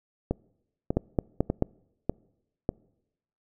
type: two click trains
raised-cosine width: 2 ms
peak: -12 / -9 dBFS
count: 5 / 4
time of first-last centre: 0.31-2.691 / 0.97-1.624 s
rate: 1.68 / 4.59 Hz
effects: noise-tail reverb RT60 0.9 s tail -26 dB re dry